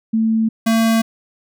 sine / square tone pair in turn, 222.6 / 225.7 Hz, A3 / A3, +20 / +44 cents, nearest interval unison, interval 24 cents, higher second, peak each -13 dBFS, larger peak neither, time 0.13-0.49 / 0.66-1.02 s, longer neither, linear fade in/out 10 ms, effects none

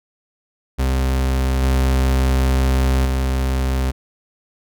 40% pulse tone with level steps, 65.4 Hz, C2, in tune, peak -15 / -13 / -16 dBFS, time 0.78-3.92 s, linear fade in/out 20 ms, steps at 1.62 / 3.05 s, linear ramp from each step 10 ms, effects none

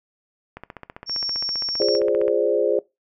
click train, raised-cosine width 0.5 ms, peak -20 dBFS, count 27, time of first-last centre 0.57-2.281 s, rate 15.2 Hz
sine tone, 5490 Hz, F8, 31 cents flat, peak -24 dBFS, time 1.06-2 s, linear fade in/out 50 ms
sine chord, D half-diminished seventh, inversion first, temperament equal, 349.2 / 415.3 / 523.3 / 587.3 Hz, F4 / Ab4 / C5 / D5, 0 / 0 / 0 / 0 cents, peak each -25 / -21 / -22 / -24 dBFS, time 1.8-2.79 s, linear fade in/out 2 ms
effects noise-tail reverb RT60 0.2 s tail -21 dB re dry

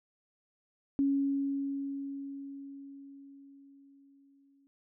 sine tone with exponential decay, 277.2 Hz, C#4, in tune, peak -24 dBFS, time 0.99-4.67 s, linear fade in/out 0 ms, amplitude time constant 800 ms, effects none

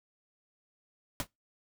pink noise with exponential decay, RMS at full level -28 dBFS, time 1.2-1.27 s, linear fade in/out 1 ms, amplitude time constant 15 ms, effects noise-tail reverb RT60 0.2 s tail -25 dB re dry

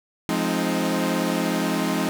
sawtooth chord, F minor seventh, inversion none, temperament equal with one note detuned, 174.61 / 211.2 / 261.6 / 311.1 Hz, F3 / Ab3 / C4 / Eb4, 0 / +29 / 0 / 0 cents, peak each -23 dBFS, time 0.29-2.09 s, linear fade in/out 0 ms, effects none

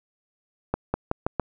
accelerating click train, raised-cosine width 1 ms, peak -9 dBFS, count 5, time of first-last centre 0.74-1.397 s, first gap 200 ms, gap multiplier 0.87, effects none

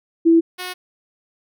sine / 5% pulse tone pair in turn, 330.9 / 364.2 Hz, E4 / F#4, +7 / -27 cents, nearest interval major second, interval 166 cents, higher second, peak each -9 / -16 dBFS, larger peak first, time 0.25-0.41 / 0.58-0.74 s, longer neither, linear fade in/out 20 ms, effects none

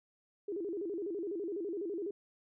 sine tone with vibrato, 370 Hz, F#4, in tune, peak -35 dBFS, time 0.48-2.11 s, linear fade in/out 5 ms, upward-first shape square, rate 12 Hz, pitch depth 170 cents each way, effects none

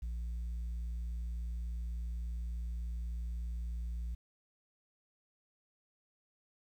sine tone, 58.27 Hz, A#1, in tune, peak -33 dBFS, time 0.02-4.15 s, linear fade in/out 10 ms, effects tanh soft clip ceiling -35 dBFS + 11-bit

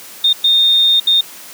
sine tone bursts at uneven times, 3660 Hz, A#7, 32 cents flat, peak -8 dBFS, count 3, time 0.24-0.33 / 0.44-1 / 1.07-1.21 s, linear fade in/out 5 ms, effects white hiss -35 dBFS RMS until 1.53 s + high-pass 150 Hz 12 dB/octave

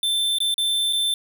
square tone with dropouts, 3548 Hz, A7, 14 cents sharp, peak -20 dBFS, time 0.03-1.14 s, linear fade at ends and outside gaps 2 ms, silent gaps 0.385-0.403 / 0.542-0.58 / 0.927-0.931 s, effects none

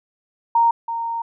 sine tone pair in turn, 929 / 924.3 Hz, A#5 / A#5, -6 / -15 cents, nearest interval unison, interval 9 cents, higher first, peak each -12 / -22 dBFS, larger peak first, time 0.55-0.71 / 0.88-1.22 s, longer second, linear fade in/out 5 ms, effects none

